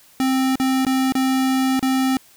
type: tone with dropouts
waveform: square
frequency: 262.7 Hz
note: C4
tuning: 7 cents sharp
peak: -17 dBFS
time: 0.2-2.17 s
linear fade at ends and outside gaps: 1 ms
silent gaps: 0.556-0.599 / 0.85-0.866 / 1.122-1.152 / 1.794-1.827 s
effects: white hiss -51 dBFS RMS until 2.36 s